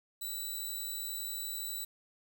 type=tone; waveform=5% pulse; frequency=3951 Hz; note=B7; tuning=in tune; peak=-29 dBFS; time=0.21-1.85 s; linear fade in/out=10 ms; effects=10-bit